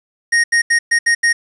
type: tone bursts at uneven times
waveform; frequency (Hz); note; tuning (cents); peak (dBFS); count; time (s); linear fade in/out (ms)
square; 1864.7; A#6; 0; -11; 6; 0.32-0.44 / 0.52-0.62 / 0.7-0.79 / 0.91-0.99 / 1.06-1.15 / 1.23-1.33; 10
effects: resampled to 24000 Hz + 7-bit